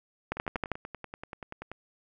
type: two click trains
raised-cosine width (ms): 0.5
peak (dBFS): -24 / -14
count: 15 / 6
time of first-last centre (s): 0.37-1.716 / 0.32-0.717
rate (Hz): 10.4 / 12.6
effects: none